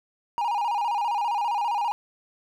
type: tone with vibrato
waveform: triangle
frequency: 880 Hz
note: A5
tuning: in tune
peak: -21 dBFS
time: 0.38-1.92 s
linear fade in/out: 0 ms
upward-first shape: square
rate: 15 Hz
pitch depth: 120 cents each way
effects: none